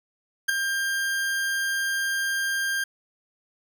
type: tone with ADSR envelope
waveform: 40% pulse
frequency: 1596 Hz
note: G6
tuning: 31 cents sharp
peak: -15 dBFS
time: 0.48-2.84 s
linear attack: 14 ms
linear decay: 6 ms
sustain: -8 dB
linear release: 5 ms
effects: none